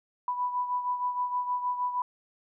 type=beating tone pair; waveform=sine; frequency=987.8 / 994.2 Hz; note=B5 / B5; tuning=0 / +11 cents; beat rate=6.4 Hz; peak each=-28 / -35 dBFS; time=0.28-2.02 s; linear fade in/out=2 ms; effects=none